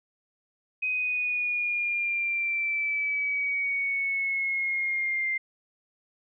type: exponential sweep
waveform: sine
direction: down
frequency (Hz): 2516 to 2093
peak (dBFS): -25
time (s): 0.82-5.38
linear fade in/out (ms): 10
effects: none